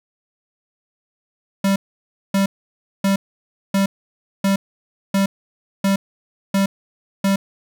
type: tone bursts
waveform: square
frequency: 196 Hz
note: G3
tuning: in tune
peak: -15 dBFS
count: 9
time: 1.64-7.36 s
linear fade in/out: 5 ms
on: 120 ms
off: 580 ms
effects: none